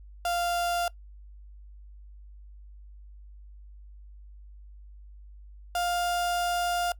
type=tone pair in turn; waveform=35% pulse; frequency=696 / 702.1 Hz; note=F5 / F5; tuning=-6 / +9 cents; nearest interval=unison; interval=15 cents; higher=second; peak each=-24 dBFS; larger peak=neither; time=0.25-0.88 / 5.75-6.92 s; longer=second; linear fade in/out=2 ms; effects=noise-tail reverb RT60 0.1 s tail -22 dB re dry + added 50 Hz sine -45 dBFS peak until 6.99 s